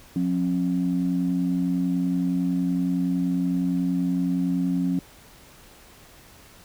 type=tone pair together; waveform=sine; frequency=178.66 / 269.4 Hz; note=F3 / C#4; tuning=+40 / -49 cents; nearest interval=perfect fifth; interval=711 cents; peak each=-23 dBFS; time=0.16-4.99 s; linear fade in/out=2 ms; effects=tanh soft clip ceiling -14 dBFS + pink hiss -50 dBFS RMS until 6.64 s